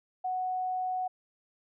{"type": "tone", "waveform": "sine", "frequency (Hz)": 740, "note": "F#5", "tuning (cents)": 0, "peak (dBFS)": -29, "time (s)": [0.24, 1.08], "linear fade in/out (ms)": 10, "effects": []}